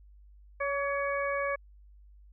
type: harmonic tone with a mistuned harmonic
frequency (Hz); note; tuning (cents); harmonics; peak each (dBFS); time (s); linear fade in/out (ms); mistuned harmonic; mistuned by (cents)
561; C#5; +21; 1 / 2 / 3 / 4; -31 / -34 / -36 / -37; 0.6-1.56; 10; 2; +21
effects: added 50 Hz sine -52 dBFS peak until 2.32 s